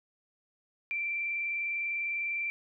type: tone with vibrato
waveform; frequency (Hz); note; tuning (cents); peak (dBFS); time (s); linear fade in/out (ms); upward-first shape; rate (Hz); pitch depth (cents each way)
sine; 2349; D7; 0; -30; 0.91-2.5; 0; square; 20; 18
effects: none